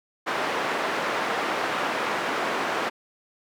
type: band-pass noise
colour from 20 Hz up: white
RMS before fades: -27 dBFS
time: 0.26-2.9 s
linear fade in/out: 20 ms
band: 290 to 1500 Hz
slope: 12 dB/octave
effects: none